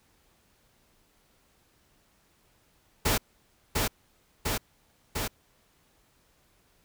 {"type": "noise with echo", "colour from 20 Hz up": "pink", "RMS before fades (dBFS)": -25, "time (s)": [3.05, 3.18], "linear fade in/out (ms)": 10, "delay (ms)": 700, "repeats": 3, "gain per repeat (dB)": -2, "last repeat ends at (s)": 5.28, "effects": ["pink hiss -66 dBFS RMS until 6.84 s"]}